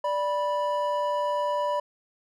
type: tone pair together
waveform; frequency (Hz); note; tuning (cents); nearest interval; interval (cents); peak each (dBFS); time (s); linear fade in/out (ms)
triangle; 587.3 / 981.9; D5 / B5; 0 / -10; major sixth; 890; -25; 0.04-1.8; 5
effects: none